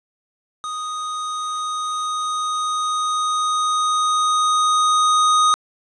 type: tone with level ramp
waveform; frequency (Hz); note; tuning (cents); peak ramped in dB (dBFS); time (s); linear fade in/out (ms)
square; 1244; D#6; -1; -26 to -13; 0.64-5.54; 0
effects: resampled to 22050 Hz + 8-bit